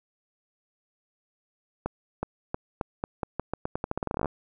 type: accelerating click train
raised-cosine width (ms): 1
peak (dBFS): -14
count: 23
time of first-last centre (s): 1.86-4.258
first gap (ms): 370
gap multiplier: 0.85
effects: none